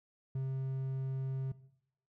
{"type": "tone", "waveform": "triangle", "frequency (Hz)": 133, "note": "C3", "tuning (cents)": 29, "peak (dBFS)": -31, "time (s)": [0.35, 1.52], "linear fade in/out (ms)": 5, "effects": ["noise-tail reverb RT60 0.7 s tail -17 dB re dry"]}